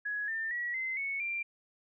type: tone with pitch steps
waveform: sine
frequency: 1676 / 1796.3 / 1925.2 / 2063 / 2211 / 2370 Hz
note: G#6 / A6 / B6 / C7 / C#7 / D7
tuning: +15 / +35 / -45 / -25 / -5 / +15 cents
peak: -32 dBFS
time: 0.05-1.43 s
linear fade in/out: 10 ms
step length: 230 ms
effects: none